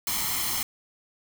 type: noise with comb filter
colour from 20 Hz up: white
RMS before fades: -28 dBFS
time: 0.07-0.63 s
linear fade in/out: 2 ms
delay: 0.95 ms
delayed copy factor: +0.7
effects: none